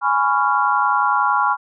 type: chord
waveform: sine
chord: C# dominant seventh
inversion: second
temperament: just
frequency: 831.5 / 997.9 / 1108.7 / 1385.9 Hz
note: G#5 / B5 / C#6 / E#6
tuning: +2 / +18 / 0 / -14 cents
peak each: -20 dBFS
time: 0.01-1.57 s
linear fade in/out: 50 ms
effects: none